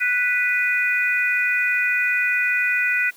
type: harmonic tone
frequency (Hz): 493.9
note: B4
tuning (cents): 0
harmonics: 3 / 4 / 5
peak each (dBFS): -22 / -22 / -22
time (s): 0-3.11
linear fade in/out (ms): 20
effects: white hiss -50 dBFS RMS until 3.16 s + high-pass 200 Hz 12 dB/octave